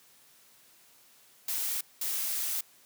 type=noise bursts at uneven times; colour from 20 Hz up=blue; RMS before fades=-32 dBFS; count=2; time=1.48-1.81 / 2.01-2.61 s; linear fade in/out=5 ms; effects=white hiss -60 dBFS RMS until 2.85 s + high-pass 100 Hz 12 dB/octave